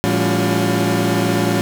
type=tone cluster; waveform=30% pulse; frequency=111 / 170.3 / 198.9 / 282.7 / 357.1 Hz; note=A2 / F3 / G3 / C#4 / F4; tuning=+16 / -43 / +25 / +34 / +39 cents; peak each=-19 dBFS; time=0.04-1.61 s; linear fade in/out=0 ms; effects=none